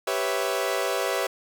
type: chord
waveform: sawtooth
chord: C# half-diminished seventh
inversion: second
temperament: equal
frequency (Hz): 392 / 493.9 / 554.4 / 659.3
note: G4 / B4 / C#5 / E5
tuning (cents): 0 / 0 / 0 / 0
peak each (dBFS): -26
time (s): 0.07-1.27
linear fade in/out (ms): 5
effects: none